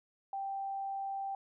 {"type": "tone", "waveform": "sine", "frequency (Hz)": 784, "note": "G5", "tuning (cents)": 0, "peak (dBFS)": -35, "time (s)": [0.33, 1.35], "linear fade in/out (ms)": 2, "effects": []}